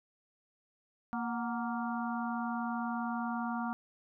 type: harmonic tone with a mistuned harmonic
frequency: 233.1 Hz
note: A#3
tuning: in tune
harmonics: 1 / 3 / 4 / 5 / 6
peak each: -35 / -40 / -41 / -42 / -43 dBFS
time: 1.13-3.73 s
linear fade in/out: 0 ms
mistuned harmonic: 3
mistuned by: +85 cents
effects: none